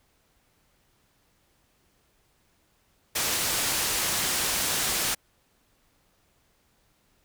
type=low-pass noise; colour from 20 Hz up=white; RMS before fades=-27 dBFS; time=3.15-5.15 s; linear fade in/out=10 ms; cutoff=11000 Hz; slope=12 dB/octave; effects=pink hiss -67 dBFS RMS until 7.24 s